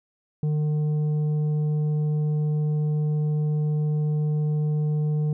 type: tone with tanh clipping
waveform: sine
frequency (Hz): 151.2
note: D#3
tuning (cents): -49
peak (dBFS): -22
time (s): 0.43-5.33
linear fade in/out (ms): 2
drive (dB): 6
effects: none